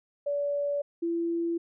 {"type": "tone pair in turn", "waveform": "sine", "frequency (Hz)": [574, 337.3], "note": ["D5", "E4"], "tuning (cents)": [-40, 40], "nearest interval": "major sixth", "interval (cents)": 920, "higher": "first", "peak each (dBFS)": -26, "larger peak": "neither", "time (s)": [[0.26, 0.82], [1.02, 1.58]], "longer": "neither", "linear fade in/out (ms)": 10, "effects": []}